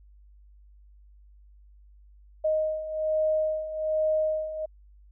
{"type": "beating tone pair", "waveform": "sine", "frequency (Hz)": [622.3, 623.5], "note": ["D#5", "D#5"], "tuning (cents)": [0, 3], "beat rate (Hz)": 1.2, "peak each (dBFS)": [-30, -25], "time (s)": [2.44, 4.66], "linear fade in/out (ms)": 10, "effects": ["added 50 Hz sine -51 dBFS peak until 5.11 s"]}